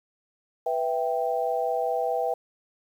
sine chord, E minor, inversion second, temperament equal, 493.9 / 659.3 / 784 Hz, B4 / E5 / G5, 0 / 0 / 0 cents, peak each -28 dBFS, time 0.66-2.34 s, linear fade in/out 5 ms, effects 9-bit

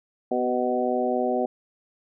harmonic tone with a mistuned harmonic, 124.5 Hz, B2, 14 cents sharp, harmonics 2 / 3 / 4 / 5 / 6, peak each -28 / -28 / -28 / -28 / -28 dBFS, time 0.31-1.46 s, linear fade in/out 5 ms, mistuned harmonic 3, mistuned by +16 cents, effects none

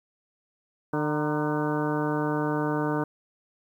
harmonic tone with a mistuned harmonic, 150 Hz, D3, 37 cents sharp, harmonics 1 / 2 / 3 / 4 / 5 / 6 / 7 / 8 / 9 / 10, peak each -31 / -28 / -31 / -35 / -38 / -34 / -41 / -37 / -44 / -37 dBFS, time 0.93-3.04 s, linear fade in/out 5 ms, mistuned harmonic 6, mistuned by +58 cents, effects 10-bit

